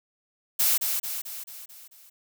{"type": "noise with echo", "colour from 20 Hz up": "blue", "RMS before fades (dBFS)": -22, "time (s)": [0.59, 0.78], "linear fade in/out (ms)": 10, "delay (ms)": 220, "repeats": 6, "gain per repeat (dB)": -5, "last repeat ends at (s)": 2.1, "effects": []}